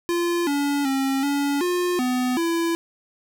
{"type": "tone with pitch steps", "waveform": "square", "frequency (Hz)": [345.2, 285, 269.7, 283.6, 356, 251.3, 335], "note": ["F4", "C#4", "C#4", "C#4", "F4", "B3", "E4"], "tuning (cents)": [-20, 48, -47, 40, 33, 30, 28], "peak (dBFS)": -21, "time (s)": [0.09, 2.75], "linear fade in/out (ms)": 0, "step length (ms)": 380, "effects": []}